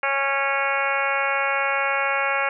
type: harmonic tone with a mistuned harmonic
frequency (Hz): 275.7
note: C#4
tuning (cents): -9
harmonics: 2 / 3 / 4 / 5 / 6 / 7 / 8 / 9 / 10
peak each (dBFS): -28 / -28 / -29 / -27 / -28 / -33 / -27 / -31 / -33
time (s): 0.03-2.49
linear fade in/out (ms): 2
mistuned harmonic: 9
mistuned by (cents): -24
effects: none